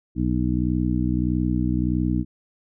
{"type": "harmonic tone", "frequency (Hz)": 61.6, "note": "B1", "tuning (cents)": -4, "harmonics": [1, 2, 3, 4, 5], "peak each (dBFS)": [-26, -26, -26, -26, -26], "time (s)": [0.15, 2.25], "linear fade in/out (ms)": 50, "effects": []}